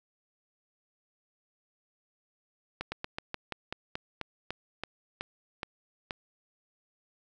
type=slowing click train; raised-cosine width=0.3 ms; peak=-18 dBFS; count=14; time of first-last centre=2.81-6.108 s; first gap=110 ms; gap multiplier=1.13; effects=none